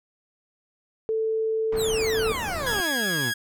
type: tone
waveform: sine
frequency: 442.3 Hz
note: A4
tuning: 9 cents sharp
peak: -22 dBFS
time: 1.09-2.32 s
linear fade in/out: 0 ms
type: low-pass noise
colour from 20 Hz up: pink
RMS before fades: -34 dBFS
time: 1.72-2.81 s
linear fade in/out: 5 ms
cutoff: 1600 Hz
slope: 12 dB/octave
type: exponential sweep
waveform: 20% pulse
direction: down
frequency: 4417 to 105.8 Hz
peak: -23 dBFS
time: 1.76-3.33 s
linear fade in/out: 50 ms
type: tone with vibrato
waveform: sawtooth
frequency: 1655 Hz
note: G#6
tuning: 6 cents flat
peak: -21 dBFS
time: 2.66-3.34 s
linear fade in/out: 10 ms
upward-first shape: triangle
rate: 5.4 Hz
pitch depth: 20 cents each way
effects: none